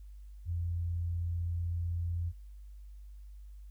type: tone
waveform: sine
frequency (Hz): 85.8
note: F2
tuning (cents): -30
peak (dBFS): -31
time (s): 0.45-2.33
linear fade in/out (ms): 50
effects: added 50 Hz sine -46 dBFS peak until 3.7 s + white hiss -75 dBFS RMS until 3.7 s